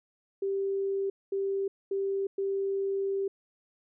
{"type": "tone bursts at uneven times", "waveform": "sine", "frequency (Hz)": 392, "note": "G4", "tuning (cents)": 0, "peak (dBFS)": -27, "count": 4, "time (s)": [[0.42, 1.1], [1.32, 1.68], [1.91, 2.27], [2.38, 3.28]], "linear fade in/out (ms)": 5, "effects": []}